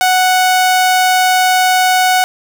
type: tone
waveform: sawtooth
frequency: 740 Hz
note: F#5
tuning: in tune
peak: -5 dBFS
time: 0.01-2.24 s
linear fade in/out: 0 ms
effects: none